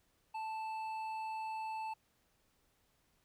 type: tone with hard clipping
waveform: sine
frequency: 880 Hz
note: A5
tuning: in tune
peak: -40 dBFS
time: 0.34-1.94 s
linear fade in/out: 10 ms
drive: 7 dB
effects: pink hiss -75 dBFS RMS until 3.24 s